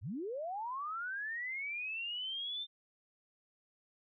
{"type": "linear sweep", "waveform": "sine", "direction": "up", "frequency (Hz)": [71.4, 3612], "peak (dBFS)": -37, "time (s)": [0.01, 2.67], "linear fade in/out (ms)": 50, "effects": []}